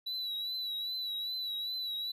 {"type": "tone with vibrato", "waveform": "triangle", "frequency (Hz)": 3937, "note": "B7", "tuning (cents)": -6, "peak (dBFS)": -33, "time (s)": [0.06, 2.12], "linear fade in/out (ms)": 10, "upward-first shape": "triangle", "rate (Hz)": 2.5, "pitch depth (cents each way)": 55, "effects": []}